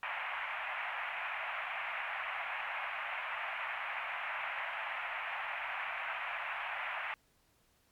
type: band-pass noise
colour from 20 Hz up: white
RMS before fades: -39 dBFS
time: 0.03-7.14 s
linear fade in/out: 0 ms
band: 660 to 2600 Hz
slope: 48 dB/octave
effects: pink hiss -71 dBFS RMS until 7.91 s + MP3 96 kbps